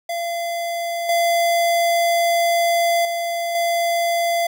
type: tone with level steps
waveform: square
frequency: 683 Hz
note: F5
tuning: 39 cents flat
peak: -23 / -16 / -22 / -18 dBFS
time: 0.09-4.47 s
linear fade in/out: 5 ms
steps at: 1.09 / 3.05 / 3.55 s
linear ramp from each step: 2 ms
effects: none